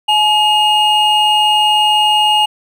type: tone pair together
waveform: triangle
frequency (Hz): 850 / 2856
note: G#5 / F7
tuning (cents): +40 / +38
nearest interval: octave + major sixth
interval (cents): 2098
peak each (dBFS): -10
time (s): 0.08-2.46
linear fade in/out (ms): 10
effects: none